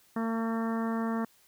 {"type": "harmonic tone", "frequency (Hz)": 226.6, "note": "A#3", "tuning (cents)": -49, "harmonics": [1, 2, 3, 4, 5, 6, 7, 8], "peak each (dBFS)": [-29, -38, -40, -41, -40, -44, -48, -46], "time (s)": [0.16, 1.25], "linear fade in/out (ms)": 5, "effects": ["white hiss -63 dBFS RMS until 1.47 s"]}